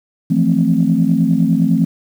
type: chord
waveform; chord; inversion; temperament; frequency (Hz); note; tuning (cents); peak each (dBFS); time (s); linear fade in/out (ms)
sine; F major seventh; third; equal; 164.81 / 174.61 / 220 / 261.6; E3 / F3 / A3 / C4; 0 / 0 / 0 / 0; -16; 0.3-1.85; 10
effects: tanh soft clip ceiling -1 dBFS + 7-bit